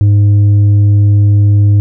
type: tone with tanh clipping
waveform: sine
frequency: 102.3 Hz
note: G#2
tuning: 26 cents flat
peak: -5 dBFS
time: 0.01-1.8 s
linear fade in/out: 0 ms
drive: 4 dB
effects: none